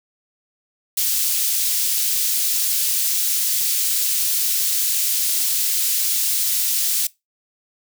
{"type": "high-pass noise", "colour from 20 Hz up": "white", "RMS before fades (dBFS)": -20, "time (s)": [0.97, 7.07], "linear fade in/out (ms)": 5, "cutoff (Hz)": 3900, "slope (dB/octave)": 12, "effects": ["noise-tail reverb RT60 0.2 s tail -21 dB re dry"]}